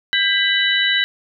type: tone cluster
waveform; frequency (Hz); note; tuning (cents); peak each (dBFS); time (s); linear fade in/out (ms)
sine; 1599 / 1984 / 2994 / 3907; G6 / B6 / F#7 / B7; +34 / +7 / +20 / -19; -20; 0.13-1.04; 0
effects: none